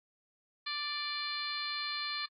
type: harmonic tone with a mistuned harmonic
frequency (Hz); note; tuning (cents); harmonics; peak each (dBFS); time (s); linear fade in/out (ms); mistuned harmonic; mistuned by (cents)
587.3; D5; 0; 2 / 3 / 4 / 5 / 6 / 7 / 8; -42 / -43 / -42 / -48 / -43 / -38 / -48; 0.66-2.26; 10; 7; +27
effects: AAC 32 kbps